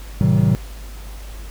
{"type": "chord", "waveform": "triangle", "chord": "A diminished seventh", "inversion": "none", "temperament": "just", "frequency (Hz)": [110, 132, 158.4, 190.08], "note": ["A2", "C3", "Eb3", "Gb3"], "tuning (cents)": [0, 16, 31, 47], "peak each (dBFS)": -16, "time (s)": [0.21, 0.55], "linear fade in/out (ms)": 0, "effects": ["added 50 Hz sine -31 dBFS peak until 1.5 s", "pink hiss -42 dBFS RMS until 1.5 s"]}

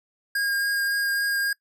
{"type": "tone with vibrato", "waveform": "square", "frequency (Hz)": 1622, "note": "G#6", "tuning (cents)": -41, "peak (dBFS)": -23, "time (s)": [0.35, 1.53], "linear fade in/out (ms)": 5, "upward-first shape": "triangle", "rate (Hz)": 3.6, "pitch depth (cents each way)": 11, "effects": ["noise-tail reverb RT60 0.1 s tail -22 dB re dry"]}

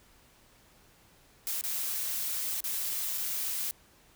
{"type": "noise with dropouts", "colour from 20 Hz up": "blue", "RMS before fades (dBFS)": -33, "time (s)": [1.47, 3.71], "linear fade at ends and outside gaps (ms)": 0, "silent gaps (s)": [[1.611, 1.638], [2.605, 2.641], [3.177, 3.181]], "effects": ["pink hiss -61 dBFS RMS until 4.15 s"]}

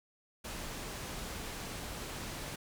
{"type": "low-pass noise", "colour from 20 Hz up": "pink", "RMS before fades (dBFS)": -42, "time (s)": [0.44, 2.56], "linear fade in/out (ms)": 10, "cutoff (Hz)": 12000, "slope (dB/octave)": 12, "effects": []}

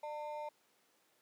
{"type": "ring-modulated tone", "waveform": "triangle", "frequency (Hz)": 750, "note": "F#5", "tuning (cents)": 23, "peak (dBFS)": -35, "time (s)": [0.03, 0.49], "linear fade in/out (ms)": 5, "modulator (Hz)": 152, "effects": ["pink hiss -72 dBFS RMS until 1.21 s", "high-pass 300 Hz 12 dB/octave"]}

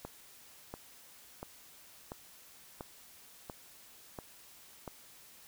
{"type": "click train", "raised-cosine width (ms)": 1, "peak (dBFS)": -27, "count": 8, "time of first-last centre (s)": [0.05, 4.878], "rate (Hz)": 1.45, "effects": ["white hiss -57 dBFS RMS until 5.47 s"]}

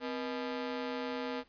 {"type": "ring-modulated tone", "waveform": "sawtooth", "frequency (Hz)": 370, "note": "F#4", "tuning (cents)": 0, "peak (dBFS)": -28, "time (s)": [0, 1.44], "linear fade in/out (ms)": 50, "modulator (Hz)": 111, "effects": ["pink hiss -66 dBFS RMS until 1.48 s", "resampled to 11025 Hz"]}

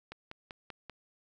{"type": "click train", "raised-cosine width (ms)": 0.3, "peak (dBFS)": -27, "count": 5, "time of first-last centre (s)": [0.12, 0.897], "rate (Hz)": 5.15, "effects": []}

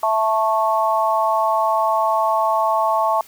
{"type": "chord", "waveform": "sine", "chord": "A major", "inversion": "second", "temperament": "just", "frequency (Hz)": [660, 880, 1100], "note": ["E5", "A5", "C#6"], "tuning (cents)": [2, 0, -14], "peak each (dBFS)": [-20, -19, -20], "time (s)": [0.03, 3.21], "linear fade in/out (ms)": 2, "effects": ["white hiss -46 dBFS RMS until 3.27 s"]}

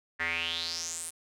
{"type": "tone with band-pass filter sweep", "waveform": "square", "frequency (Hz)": 83.6, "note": "E2", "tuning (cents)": 25, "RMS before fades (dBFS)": -34, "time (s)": [0.19, 1.11], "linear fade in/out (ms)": 20, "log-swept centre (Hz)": [1800, 9900], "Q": 6.1, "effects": []}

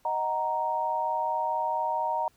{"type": "chord", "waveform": "sine", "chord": "D# minor", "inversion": "none", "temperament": "just", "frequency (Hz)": [622.3, 746.7, 933.4], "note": ["D#5", "F#5", "A#5"], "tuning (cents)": [0, 16, 2], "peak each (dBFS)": [-33, -33, -27], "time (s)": [0.05, 2.28], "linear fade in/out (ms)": 2, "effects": ["pink hiss -65 dBFS RMS until 2.36 s"]}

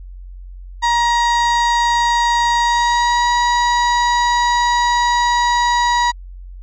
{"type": "tone with pitch glide", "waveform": "35% pulse", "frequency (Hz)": [947, 961.9], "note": ["A#5", "B5"], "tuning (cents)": [27, -46], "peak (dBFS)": -11, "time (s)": [0.82, 6.12], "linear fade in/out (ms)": 20, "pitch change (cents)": 27, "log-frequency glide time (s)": [2.61, 3.3], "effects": ["added 45 Hz sine -31 dBFS peak until 6.62 s", "resampled to 16000 Hz"]}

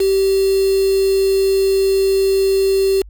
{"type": "tone with quantisation", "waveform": "sine", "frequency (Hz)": 387.8, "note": "G4", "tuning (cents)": -19, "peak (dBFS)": -12, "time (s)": [0, 3.02], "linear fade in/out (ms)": 5, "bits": 4, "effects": ["added 50 Hz sine -35 dBFS peak until 3.09 s"]}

